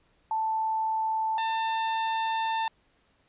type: tone pair in turn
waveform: sine / 40% pulse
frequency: 882 / 894.8 Hz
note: A5 / A5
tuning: +4 / +29 cents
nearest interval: unison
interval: 25 cents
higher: second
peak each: -25 dBFS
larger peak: neither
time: 0.31-1.38 / 1.38-2.68 s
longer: second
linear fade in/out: 2 ms
effects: pink hiss -67 dBFS RMS until 3.28 s + resampled to 8000 Hz

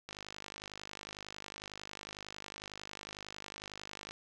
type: click train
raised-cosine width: 0.2 ms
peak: -26 dBFS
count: 206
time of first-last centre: 0.09-4.11 s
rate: 51 Hz
effects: none

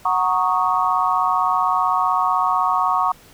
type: chord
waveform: sine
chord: D# minor seventh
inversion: first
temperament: equal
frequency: 740 / 932.3 / 1108.7 / 1244.5 Hz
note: F#5 / A#5 / C#6 / D#6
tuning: 0 / 0 / 0 / 0 cents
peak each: -22 / -22 / -19 / -24 dBFS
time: 0.05-3.12 s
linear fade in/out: 5 ms
effects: pink hiss -48 dBFS RMS until 3.33 s

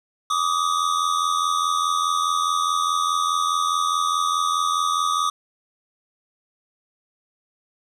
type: tone pair together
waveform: square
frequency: 1159.7 / 1244.5 Hz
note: D6 / D#6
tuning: -22 / 0 cents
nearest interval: minor second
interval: 122 cents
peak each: -23 / -23 dBFS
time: 0.3-5.3 s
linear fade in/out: 5 ms
effects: low-pass 9000 Hz 12 dB/octave + 9-bit

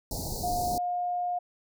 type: band-stop noise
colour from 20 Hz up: pink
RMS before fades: -34 dBFS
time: 0.11-0.78 s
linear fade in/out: 2 ms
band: 900 to 4100 Hz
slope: 96 dB/octave
type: tone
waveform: sine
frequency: 712 Hz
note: F5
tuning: 33 cents sharp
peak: -27 dBFS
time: 0.43-1.39 s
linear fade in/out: 10 ms
effects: none

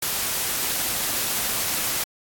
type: noise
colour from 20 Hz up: white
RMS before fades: -25 dBFS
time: 0.02-2.04 s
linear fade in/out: 5 ms
effects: AAC 64 kbps

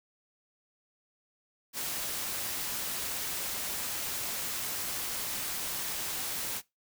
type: noise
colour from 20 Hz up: white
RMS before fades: -35 dBFS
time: 1.73-6.62 s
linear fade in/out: 50 ms
effects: noise-tail reverb RT60 0.2 s tail -21 dB re dry

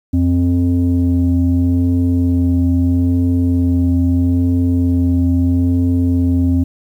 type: tone pair together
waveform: sine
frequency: 87.31 / 262.7 Hz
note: F2 / C4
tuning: 0 / +7 cents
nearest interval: octave + perfect fifth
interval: 1907 cents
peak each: -12 dBFS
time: 0.13-6.64 s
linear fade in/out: 10 ms
effects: tanh soft clip ceiling -7 dBFS + 8-bit

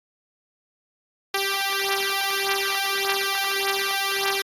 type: beating tone pair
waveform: 5% pulse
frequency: 392 / 393.7 Hz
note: G4 / G4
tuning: 0 / +8 cents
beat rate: 1.7 Hz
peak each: -14 dBFS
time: 1.34-4.42 s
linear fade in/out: 5 ms
effects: AAC 64 kbps

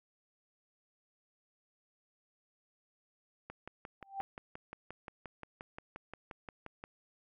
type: click train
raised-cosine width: 0.5 ms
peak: -29 dBFS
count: 20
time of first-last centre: 3.5-6.839 s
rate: 5.69 Hz
type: tone with exponential growth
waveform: sine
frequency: 784 Hz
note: G5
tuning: in tune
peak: -32 dBFS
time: 4.01-4.21 s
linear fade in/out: 0 ms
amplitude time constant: 42 ms
effects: none

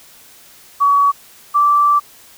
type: tone pair in turn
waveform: sine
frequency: 1132 / 1166.5 Hz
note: C#6 / D6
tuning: +36 / -12 cents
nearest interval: minor second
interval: 52 cents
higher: second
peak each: -9 dBFS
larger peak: neither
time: 0.8-1.12 / 1.54-2 s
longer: second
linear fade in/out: 20 ms
effects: white hiss -44 dBFS RMS until 2.37 s

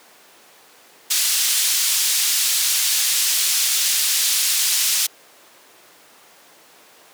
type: band-pass noise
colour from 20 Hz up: pink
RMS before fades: -19 dBFS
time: 1.1-5.07 s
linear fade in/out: 10 ms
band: 4000 to 14000 Hz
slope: 12 dB/octave
effects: pink hiss -48 dBFS RMS until 7.13 s + high-pass 400 Hz 12 dB/octave

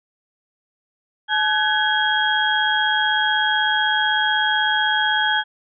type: tone cluster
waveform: sine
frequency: 858 / 1517 / 1673 / 3274 Hz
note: A5 / F#6 / G#6 / G#7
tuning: -44 / +43 / +12 / -25 cents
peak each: -22 dBFS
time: 1.28-5.44 s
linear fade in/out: 50 ms
effects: none

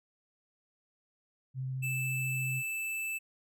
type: tone with vibrato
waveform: sine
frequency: 130.81 Hz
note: C3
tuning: in tune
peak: -33 dBFS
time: 1.54-2.63 s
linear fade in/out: 50 ms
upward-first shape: sine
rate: 14 Hz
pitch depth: 12 cents each way
type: tone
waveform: square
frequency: 2637 Hz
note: E7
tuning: in tune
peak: -34 dBFS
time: 1.82-3.19 s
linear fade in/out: 20 ms
effects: none

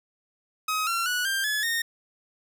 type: tone with pitch steps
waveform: sawtooth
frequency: 1266 / 1364.7 / 1471.1 / 1585.9 / 1709.5 / 1842.9 Hz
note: D#6 / F6 / F#6 / G6 / G#6 / A#6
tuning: +30 / -40 / -10 / +20 / +50 / -20 cents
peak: -21 dBFS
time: 0.68-1.82 s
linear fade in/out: 5 ms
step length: 190 ms
effects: none

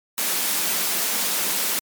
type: high-pass noise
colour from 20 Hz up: white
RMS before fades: -23 dBFS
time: 0.18-1.79 s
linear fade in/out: 0 ms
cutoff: 160 Hz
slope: 96 dB/octave
effects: MP3 96 kbps

